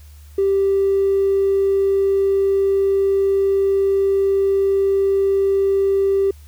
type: tone with tanh clipping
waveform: triangle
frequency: 392 Hz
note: G4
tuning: in tune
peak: -13 dBFS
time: 0.38-6.31 s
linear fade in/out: 5 ms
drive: 1 dB
effects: added 74 Hz sine -39 dBFS peak until 6.47 s + white hiss -53 dBFS RMS until 6.47 s